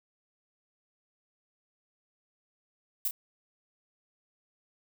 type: noise with echo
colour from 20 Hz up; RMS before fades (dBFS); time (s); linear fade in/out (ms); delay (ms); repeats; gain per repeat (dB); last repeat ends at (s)
violet; -29; 3.05-3.08; 2; 30; 1; -7; 3.11
effects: none